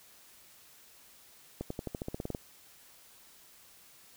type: accelerating click train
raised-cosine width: 2 ms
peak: -22 dBFS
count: 12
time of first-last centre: 1.61-2.348 s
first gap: 94 ms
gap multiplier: 0.93
effects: white hiss -58 dBFS RMS until 4.16 s